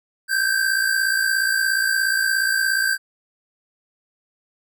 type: tone pair together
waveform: square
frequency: 1555 / 1612 Hz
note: G6 / G6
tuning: -14 / +48 cents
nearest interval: minor second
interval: 62 cents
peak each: -20 / -24 dBFS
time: 0.28-2.98 s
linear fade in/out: 50 ms
effects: none